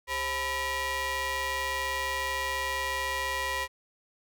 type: ring-modulated tone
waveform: sawtooth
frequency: 464.3 Hz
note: A#4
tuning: 7 cents flat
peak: -22 dBFS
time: 0.07-3.68 s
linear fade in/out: 50 ms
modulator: 1460 Hz
effects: none